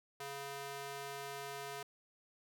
square tone with high-pass filter, 139.8 Hz, C#3, 15 cents sharp, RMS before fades -45 dBFS, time 0.2-1.83 s, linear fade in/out 5 ms, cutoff 530 Hz, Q 0.79, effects none

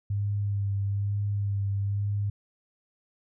sine tone with vibrato, 100.7 Hz, G2, 47 cents sharp, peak -25 dBFS, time 0.1-2.3 s, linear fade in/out 5 ms, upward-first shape sine, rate 1.1 Hz, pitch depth 23 cents each way, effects none

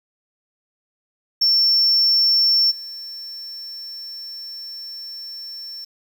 triangle tone with level steps, 5420 Hz, E8, 47 cents sharp, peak -11 / -30 dBFS, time 1.41-5.85 s, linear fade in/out 10 ms, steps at 2.7 s, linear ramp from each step 20 ms, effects tanh soft clip ceiling -9 dBFS + 8-bit

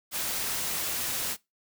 white noise, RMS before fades -31 dBFS, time 0.11-1.37 s, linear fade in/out 50 ms, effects noise-tail reverb RT60 0.2 s tail -21 dB re dry

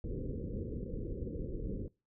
pink low-pass noise, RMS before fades -39 dBFS, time 0.04-1.88 s, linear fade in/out 2 ms, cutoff 520 Hz, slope 96 dB/octave, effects noise-tail reverb RT60 0.3 s tail -24 dB re dry

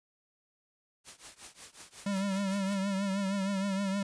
white noise with tremolo, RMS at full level -45 dBFS, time 1.04-2.79 s, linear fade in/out 50 ms, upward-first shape triangle, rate 5.5 Hz, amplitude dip 95%
square tone with vibrato, 196 Hz, G3, in tune, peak -30 dBFS, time 2.06-4.03 s, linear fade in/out 5 ms, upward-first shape triangle, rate 6.4 Hz, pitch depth 68 cents each way
effects resampled to 22050 Hz

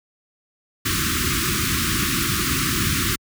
pink band-stop noise, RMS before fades -21 dBFS, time 0.85-3.16 s, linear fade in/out 10 ms, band 380 to 1100 Hz, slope 96 dB/octave, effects high-pass 60 Hz 12 dB/octave

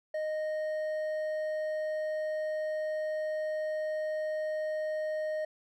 sine tone with hard clipping, 619 Hz, D#5, 9 cents flat, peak -32 dBFS, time 0.14-5.45 s, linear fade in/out 5 ms, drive 5 dB, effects none

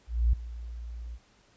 sine tone with ADSR envelope, 58.27 Hz, A#1, in tune, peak -18 dBFS, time 0.07-1.19 s, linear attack 260 ms, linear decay 5 ms, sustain -18 dB, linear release 52 ms, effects pink hiss -63 dBFS RMS until 1.56 s + resampled to 16000 Hz

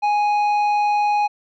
sine tone with tanh clipping, 830.6 Hz, G#5, in tune, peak -17 dBFS, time 0.02-1.28 s, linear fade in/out 20 ms, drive 8 dB, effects none

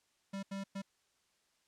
square tone bursts at uneven times, 196 Hz, G3, in tune, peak -39 dBFS, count 3, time 0.33-0.43 / 0.51-0.64 / 0.75-0.82 s, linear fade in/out 10 ms, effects white hiss -75 dBFS RMS until 1.67 s + low-pass 8000 Hz 12 dB/octave

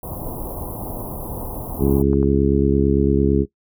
pink band-stop noise, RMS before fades -29 dBFS, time 0.03-2.02 s, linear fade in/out 2 ms, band 1000 to 11000 Hz, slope 48 dB/octave
harmonic tone, 68.9 Hz, C#2, 10 cents flat, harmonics 1 / 2 / 3 / 4 / 5 / 6, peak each -21 / -21 / -21 / -21 / -21 / -21 dBFS, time 1.78-3.46 s, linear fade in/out 50 ms
clicks, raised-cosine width 1 ms, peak -19 dBFS, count 2, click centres 2.132 / 2.229 s
effects noise-tail reverb RT60 0.1 s tail -18 dB re dry

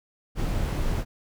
brown noise, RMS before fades -26 dBFS, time 0.35-1.05 s, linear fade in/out 50 ms, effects none

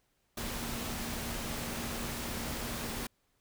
sine tone in noise, 233.8 Hz, A#3, 5 cents sharp, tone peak -44 dBFS, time 0.37-3.07 s, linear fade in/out 5 ms, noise pink, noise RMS -38 dBFS, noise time 0.37-3.07 s, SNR -9 dB, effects pink hiss -75 dBFS RMS until 3.4 s

